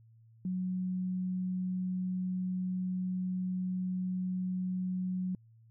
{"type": "tone", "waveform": "sine", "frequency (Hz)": 184, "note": "F#3", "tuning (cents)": -9, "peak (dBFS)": -31, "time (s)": [0.45, 5.35], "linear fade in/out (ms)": 2, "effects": ["added 113 Hz sine -57 dBFS peak until 5.7 s"]}